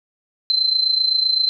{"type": "tone with amplitude modulation", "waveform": "sine", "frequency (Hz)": 4088, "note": "C8", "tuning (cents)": -41, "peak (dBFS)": -12, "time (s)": [0.5, 1.49], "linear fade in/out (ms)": 0, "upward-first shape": "sine", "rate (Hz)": 27.8, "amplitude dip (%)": 70, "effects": []}